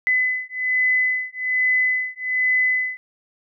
sine beating tone pair, 2013 / 2014.2 Hz, B6 / B6, +33 / +34 cents, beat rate 1.2 Hz, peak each -21 dBFS, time 0.07-2.97 s, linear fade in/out 0 ms, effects none

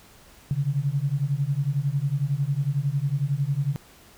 sine beating tone pair, 135.2 / 146.2 Hz, C#3 / D3, -43 / -7 cents, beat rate 11 Hz, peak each -25 / -25 dBFS, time 0.51-3.76 s, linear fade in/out 0 ms, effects pink hiss -52 dBFS RMS until 4.17 s

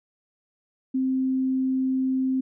sine tone, 261.6 Hz, C4, in tune, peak -21 dBFS, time 0.94-2.41 s, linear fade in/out 10 ms, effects none

